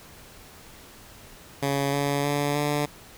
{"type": "tone with pitch steps", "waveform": "10% pulse", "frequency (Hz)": [139.8, 142.08, 144.4, 146.75], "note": ["C#3", "C#3", "D3", "D3"], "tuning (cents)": [15, 43, -29, -1], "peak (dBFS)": -15, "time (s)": [1.62, 2.86], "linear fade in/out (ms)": 10, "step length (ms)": 310, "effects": ["pink hiss -48 dBFS RMS until 3.17 s"]}